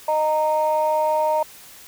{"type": "tone pair together", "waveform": "sine", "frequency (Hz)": [617.2, 926], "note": ["D#5", "A#5"], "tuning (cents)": [-14, -12], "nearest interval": "perfect fifth", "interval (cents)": 702, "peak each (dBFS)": [-19, -19], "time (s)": [0.08, 1.43], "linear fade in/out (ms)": 5, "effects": ["tanh soft clip ceiling -11 dBFS", "white hiss -44 dBFS RMS until 1.87 s"]}